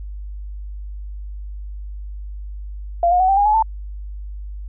sine tone with pitch steps, 688 / 717.6 / 748.5 / 780.8 / 814.4 / 849.5 / 886.1 Hz, F5 / F5 / F#5 / G5 / G#5 / G#5 / A5, -26 / +47 / +20 / -7 / -34 / +39 / +12 cents, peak -12 dBFS, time 3.03-3.625 s, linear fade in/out 2 ms, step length 85 ms, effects added 50 Hz sine -28 dBFS peak until 4.68 s

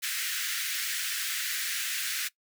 pink high-pass noise, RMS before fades -32 dBFS, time 0.02-2.29 s, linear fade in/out 20 ms, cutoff 1500 Hz, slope 48 dB/octave, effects noise-tail reverb RT60 0.1 s tail -20 dB re dry

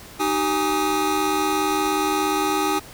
square tone cluster, 307.5 / 384.5 / 823 / 1253 Hz, D#4 / G4 / G#5 / D#6, -20 / -33 / -16 / +12 cents, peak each -26 / -26 / -25 / -27 dBFS, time 0.19-2.8 s, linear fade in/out 20 ms, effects pink hiss -42 dBFS RMS until 2.93 s

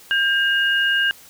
sine tone pair together, 1600 / 2855 Hz, G6 / F7, +35 / +37 cents, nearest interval minor seventh, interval 1002 cents, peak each -17 / -21 dBFS, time 0.11-1.11 s, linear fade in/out 0 ms, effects white hiss -46 dBFS RMS until 1.29 s

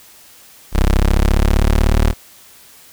25% pulse exponential sweep, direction up, 33 to 38.19 Hz, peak -7 dBFS, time 0.72-2.14 s, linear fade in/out 50 ms, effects white hiss -44 dBFS RMS until 2.92 s

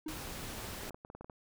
triangle tone with exponential decay, 311.1 Hz, D#4, in tune, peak -33 dBFS, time 0.06-0.29 s, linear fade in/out 5 ms, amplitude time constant 48 ms
pink noise, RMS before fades -43 dBFS, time 0.08-0.9 s, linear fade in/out 5 ms
clicks, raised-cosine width 1 ms, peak -33 dBFS, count 10, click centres 0.834 / 0.877 / 0.907 / 0.945 / 1.049 / 1.101 / 1.15 / 1.21 / 1.245 / 1.298 s
effects none

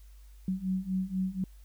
sine beating tone pair, 185.2 / 189.3 Hz, F#3 / F#3, +2 / +40 cents, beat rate 4.1 Hz, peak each -33 / -31 dBFS, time 0.48-1.44 s, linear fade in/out 2 ms, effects added 50 Hz sine -49 dBFS peak until 1.64 s + white hiss -66 dBFS RMS until 1.64 s

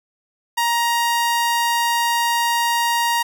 sawtooth tone, 940 Hz, A#5, 14 cents sharp, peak -13 dBFS, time 0.57-3.23 s, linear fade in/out 10 ms, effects none

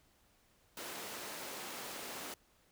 pink high-pass noise, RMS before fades -45 dBFS, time 0.77-2.34 s, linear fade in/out 2 ms, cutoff 320 Hz, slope 12 dB/octave, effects pink hiss -70 dBFS RMS until 2.71 s

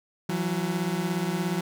30% pulse beating tone pair, 167.9 / 184.9 Hz, E3 / F#3, +32 / -1 cents, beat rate 17 Hz, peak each -26 dBFS, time 0.29-1.61 s, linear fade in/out 5 ms, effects none

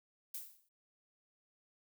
violet noise with exponential decay, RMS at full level -40 dBFS, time 0.34-0.69 s, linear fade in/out 5 ms, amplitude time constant 74 ms, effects none

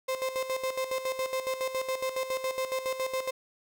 35% pulse tone with tremolo, 522 Hz, C5, 4 cents flat, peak -26 dBFS, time 0.08-3.31 s, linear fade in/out 10 ms, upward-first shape square, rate 7.2 Hz, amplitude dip 65%, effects none

